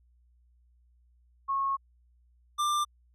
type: tone pair in turn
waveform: sine / square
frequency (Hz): 1093 / 1187.8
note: C#6 / D6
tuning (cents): -25 / +19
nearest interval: minor second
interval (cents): 144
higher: second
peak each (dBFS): -26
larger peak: neither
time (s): 1.48-1.77 / 2.58-2.85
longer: first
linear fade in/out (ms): 20
effects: added 60 Hz sine -61 dBFS peak until 3.14 s + low-pass 11000 Hz 12 dB/octave